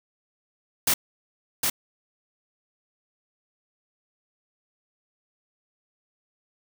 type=noise with echo; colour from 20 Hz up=white; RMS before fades=-21 dBFS; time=0.87-0.94 s; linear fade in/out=5 ms; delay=760 ms; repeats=1; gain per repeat=-3 dB; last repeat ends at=1.7 s; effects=none